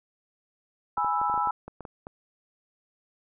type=chord; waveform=sine; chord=E major; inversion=first; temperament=equal; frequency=830.6 / 987.8 / 1318.5 Hz; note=G#5 / B5 / E6; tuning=0 / 0 / 0 cents; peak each=-28 dBFS; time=0.97-1.51 s; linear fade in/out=5 ms
type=clicks; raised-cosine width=1 ms; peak=-25 dBFS; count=11; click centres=0.979 / 1.046 / 1.215 / 1.298 / 1.341 / 1.377 / 1.473 / 1.68 / 1.807 / 1.852 / 2.069 s
effects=none